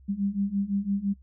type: beating tone pair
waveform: sine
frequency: 196 / 201.9 Hz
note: G3 / G#3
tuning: 0 / -49 cents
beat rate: 5.9 Hz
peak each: -29 / -27 dBFS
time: 0.08-1.14 s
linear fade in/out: 20 ms
effects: noise-tail reverb RT60 0.1 s tail -23 dB re dry + added 66 Hz sine -50 dBFS peak until 1.22 s